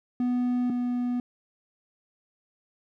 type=tone pair in turn; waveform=triangle; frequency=246.9 / 245.3 Hz; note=B3 / B3; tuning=0 / -12 cents; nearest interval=unison; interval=12 cents; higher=first; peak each=-21 / -23 dBFS; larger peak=first; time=0.2-0.7 / 0.7-1.2 s; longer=neither; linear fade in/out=2 ms; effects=none